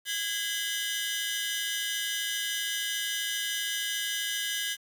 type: tone cluster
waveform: sawtooth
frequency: 1647 / 2027 / 2930 / 3043 / 3635 Hz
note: G#6 / B6 / F#7 / F#7 / A#7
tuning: -15 / +45 / -18 / +48 / -44 cents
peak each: -31 / -35 / -35 / -32 / -34 dBFS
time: 0.05-4.77 s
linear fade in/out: 50 ms
effects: 9-bit